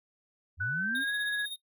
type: linear sweep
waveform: sine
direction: up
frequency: 76.3 to 289.7 Hz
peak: -36 dBFS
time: 0.57-1.05 s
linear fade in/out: 50 ms
type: tone with pitch glide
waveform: sine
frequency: 1489 to 1671.3 Hz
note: F#6 to G#6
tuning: +11 to +10 cents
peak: -29 dBFS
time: 0.6-1.46 s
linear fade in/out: 10 ms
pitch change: +199 cents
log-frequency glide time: 0.73-1.13 s
type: tone with tremolo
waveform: square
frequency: 3707 Hz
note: A#7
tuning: 10 cents flat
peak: -34 dBFS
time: 0.95-1.56 s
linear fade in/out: 2 ms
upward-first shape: sine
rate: 16 Hz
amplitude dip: 65%
effects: noise-tail reverb RT60 0.1 s tail -21 dB re dry